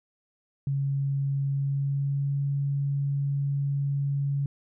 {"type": "tone with pitch glide", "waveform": "sine", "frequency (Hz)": [138.59, 140.36], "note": ["C#3", "C#3"], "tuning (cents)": [0, 22], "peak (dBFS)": -24, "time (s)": [0.67, 4.46], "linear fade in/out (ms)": 2, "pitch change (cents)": 22, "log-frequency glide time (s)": [1.48, 2.4], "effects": []}